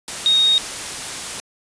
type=tone in noise; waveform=sine; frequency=3729 Hz; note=A#7; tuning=in tune; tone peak=-12 dBFS; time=0.26-0.58 s; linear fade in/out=0 ms; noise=white; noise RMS=-28 dBFS; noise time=0.08-1.4 s; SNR=+13 dB; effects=resampled to 22050 Hz